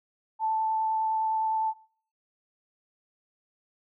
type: tone with vibrato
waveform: sine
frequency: 880 Hz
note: A5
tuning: in tune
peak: -24 dBFS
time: 0.39-1.74 s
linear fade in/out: 50 ms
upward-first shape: triangle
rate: 9.8 Hz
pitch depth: 9 cents each way
effects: noise-tail reverb RT60 0.5 s tail -21 dB re dry